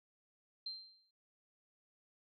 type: tone with exponential decay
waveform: sine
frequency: 4146 Hz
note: C8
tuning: 17 cents flat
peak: -38 dBFS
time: 0.66-1.11 s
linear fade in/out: 5 ms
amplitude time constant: 96 ms
effects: none